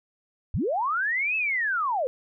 sine linear two-way sweep, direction up then down, 50.7 to 2637 to 478.4 Hz, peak -23 dBFS, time 0.54-2.07 s, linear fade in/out 0 ms, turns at 1.36 s, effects none

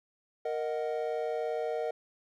triangle chord, D# minor, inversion second, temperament equal, 466.2 / 622.3 / 740 Hz, A#4 / D#5 / F#5, 0 / 0 / 0 cents, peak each -31 / -33 / -36 dBFS, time 0.45-1.91 s, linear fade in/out 5 ms, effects none

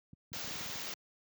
clicks, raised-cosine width 5 ms, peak -37 dBFS, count 11, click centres 0.133 / 0.319 / 0.363 / 0.444 / 0.477 / 0.511 / 0.557 / 0.61 / 0.661 / 0.698 / 0.757 s
white band-stop noise, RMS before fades -41 dBFS, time 0.33-0.94 s, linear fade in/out 2 ms, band 7100 to 16000 Hz, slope 96 dB/octave
effects high-pass 100 Hz 12 dB/octave

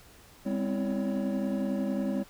triangle tone cluster, 201.6 / 257.5 / 268.5 / 328.4 / 561 Hz, G3 / C4 / C4 / E4 / C#5, +49 / -28 / +45 / -6 / +21 cents, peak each -28 / -30 / -36 / -35 / -34 dBFS, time 0.45-2.24 s, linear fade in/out 20 ms, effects tanh soft clip ceiling -19 dBFS + pink hiss -55 dBFS RMS until 2.29 s

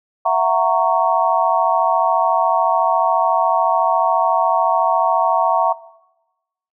sine chord, F# dominant seventh, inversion third, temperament just, 666 / 740 / 925 / 1110 Hz, E5 / F#5 / A#5 / C#6, +18 / 0 / -14 / +2 cents, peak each -19 dBFS, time 0.25-5.73 s, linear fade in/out 10 ms, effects noise-tail reverb RT60 1.0 s tail -19 dB re dry

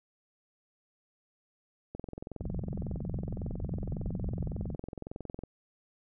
click train, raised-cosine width 2 ms, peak -26 dBFS, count 77, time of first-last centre 1.95-5.436 s, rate 21.8 Hz
white low-pass noise, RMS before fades -36 dBFS, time 2.4-4.76 s, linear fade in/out 10 ms, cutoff 200 Hz, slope 48 dB/octave
effects none

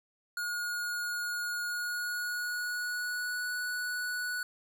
square tone with pitch glide, 1439 to 1474.3 Hz, F#6 to F#6, -49 to -7 cents, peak -33 dBFS, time 0.37-4.43 s, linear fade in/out 2 ms, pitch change +42 cents, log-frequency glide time 1.59-3.5 s, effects none

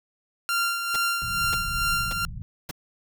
sawtooth tone with tremolo, 1385 Hz, F6, 15 cents flat, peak -18 dBFS, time 0.49-2.25 s, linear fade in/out 0 ms, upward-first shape sine, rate 2.3 Hz, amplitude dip 50%
pink noise bursts, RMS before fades -33 dBFS, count 4, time 0.94-2.712 s, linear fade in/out 5 ms, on 23 ms, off 560 ms
pink low-pass noise, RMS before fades -34 dBFS, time 1.22-2.42 s, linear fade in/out 0 ms, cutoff 180 Hz, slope 48 dB/octave
effects none

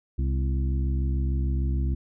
harmonic tone with a mistuned harmonic, 66.7 Hz, C2, 34 cents sharp, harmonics 1 / 2 / 3 / 4 / 5, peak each -23 / -31 / -38 / -38 / -40 dBFS, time 0.18-1.95 s, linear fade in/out 10 ms, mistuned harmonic 4, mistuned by -65 cents, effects none

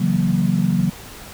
sine chord, F# dominant seventh, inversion second, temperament equal, 138.59 / 164.81 / 185 / 233.1 Hz, C#3 / E3 / F#3 / A#3, 0 / 0 / 0 / 0 cents, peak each -23 / -21 / -18 / -23 dBFS, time 0-0.9 s, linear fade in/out 10 ms, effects pink hiss -38 dBFS RMS until 1.33 s

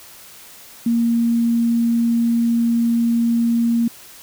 sine tone, 233.1 Hz, A#3, in tune, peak -14 dBFS, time 0.86-3.88 s, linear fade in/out 5 ms, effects white hiss -42 dBFS RMS until 4.22 s

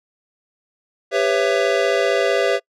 square chord, C# half-diminished seventh, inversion second, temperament just, 399.1 / 498.9 / 554.4 / 665.2 Hz, G4 / B4 / C#5 / E5, +31 / +17 / 0 / +16 cents, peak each -22 dBFS, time 1.11-2.6 s, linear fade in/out 50 ms, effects noise-tail reverb RT60 0.1 s tail -26 dB re dry + low-pass 5000 Hz 12 dB/octave

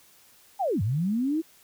sine linear two-way sweep, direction down then up, 848 to 91.5 to 333 Hz, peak -23 dBFS, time 0.59-1.42 s, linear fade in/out 20 ms, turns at 0.82 s, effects white hiss -57 dBFS RMS until 1.63 s

